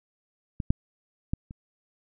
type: clicks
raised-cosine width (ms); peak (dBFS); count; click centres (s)
5; -18 / -8 / -14 / -28; 4; 0.602 / 0.705 / 1.335 / 1.509
effects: none